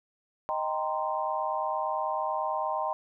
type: chord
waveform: sine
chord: C minor seventh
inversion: first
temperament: equal with one note detuned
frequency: 622.3 / 784 / 932.3 / 1041.1 Hz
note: Eb5 / G5 / Bb5 / C6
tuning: 0 / 0 / 0 / -9 cents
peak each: -33 dBFS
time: 0.49-2.93 s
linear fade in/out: 0 ms
effects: none